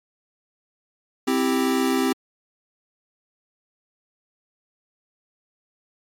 square chord, C major, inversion none, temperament equal, 261.6 / 329.6 / 392 Hz, C4 / E4 / G4, 0 / 0 / 0 cents, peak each -22 / -27 / -25 dBFS, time 1.27-2.13 s, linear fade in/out 10 ms, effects MP3 64 kbps

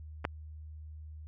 clicks, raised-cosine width 0.5 ms, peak -27 / -15 dBFS, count 2, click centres 0.244 / 0.251 s, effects added 77 Hz sine -43 dBFS peak until 1.27 s + MP3 96 kbps

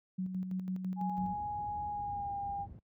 sine tone with tremolo, 185.6 Hz, F#3, 6 cents sharp, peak -32 dBFS, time 0.18-1.34 s, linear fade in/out 10 ms, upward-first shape square, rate 6 Hz, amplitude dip 45%
sine tone with pitch glide, 830.6 to 804.2 Hz, G#5 to G5, 0 to +44 cents, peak -35 dBFS, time 0.96-2.67 s, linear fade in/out 50 ms, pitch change -56 cents, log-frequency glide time 1.87-2.33 s
white low-pass noise, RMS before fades -47 dBFS, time 1.17-2.79 s, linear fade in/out 0 ms, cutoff 110 Hz, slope 12 dB/octave
effects noise-tail reverb RT60 0.1 s tail -25 dB re dry + high-pass 60 Hz 12 dB/octave

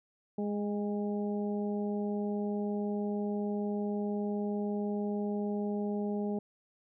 harmonic tone with a mistuned harmonic, 206.5 Hz, G#3, 10 cents flat, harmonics 1 / 2 / 3 / 4, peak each -32 / -36 / -43 / -45 dBFS, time 0.38-6.39 s, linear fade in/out 5 ms, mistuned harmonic 4, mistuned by -21 cents, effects none

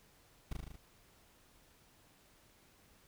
brown noise with echo, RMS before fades -37 dBFS, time 0.51-0.53 s, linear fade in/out 5 ms, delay 38 ms, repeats 6, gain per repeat -2 dB, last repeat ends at 0.758 s, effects pink hiss -66 dBFS RMS until 3.07 s

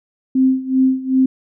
sine tone with tremolo, 261.6 Hz, C4, in tune, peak -9 dBFS, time 0.35-1.26 s, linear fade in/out 5 ms, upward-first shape sine, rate 2.6 Hz, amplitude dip 85%, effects none

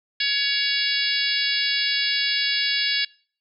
harmonic tone, 562 Hz, C#5, 24 cents sharp, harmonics 3 / 4 / 5 / 6 / 7 / 8 / 9, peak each -28 / -28 / -28 / -28 / -28 / -28 / -28 dBFS, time 0.2-3.05 s, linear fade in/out 5 ms, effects noise-tail reverb RT60 0.5 s tail -26 dB re dry

